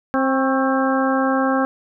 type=harmonic tone with a mistuned harmonic; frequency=265.1 Hz; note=C4; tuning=23 cents sharp; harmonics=1 / 2 / 3 / 4 / 5 / 6; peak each=-19 / -22 / -24 / -25 / -26 / -27 dBFS; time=0.14-1.65 s; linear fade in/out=0 ms; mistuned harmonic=4; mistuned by=+54 cents; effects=none